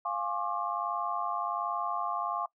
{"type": "chord", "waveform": "sine", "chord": "D half-diminished seventh", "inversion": "first", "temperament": "equal with one note detuned", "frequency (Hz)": [698.5, 830.6, 1073.4, 1174.7], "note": ["F5", "Ab5", "C6", "D6"], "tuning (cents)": [0, 0, 44, 0], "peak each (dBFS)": [-36, -38, -34, -35], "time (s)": [0.05, 2.46], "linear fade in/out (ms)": 5, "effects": ["noise-tail reverb RT60 0.1 s tail -21 dB re dry"]}